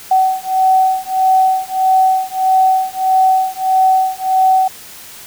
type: beating tone pair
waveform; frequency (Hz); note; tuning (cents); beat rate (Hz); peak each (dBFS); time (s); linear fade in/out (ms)
sine; 755 / 756.6; F#5 / F#5; +35 / +38; 1.6; -13; 0.11-4.68; 5
effects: white hiss -35 dBFS RMS until 5.26 s